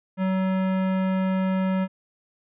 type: tone with hard clipping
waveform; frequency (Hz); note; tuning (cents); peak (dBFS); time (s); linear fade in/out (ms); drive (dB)
sine; 188.6; F#3; +33; -23; 0.17-1.88; 50; 18
effects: resampled to 8000 Hz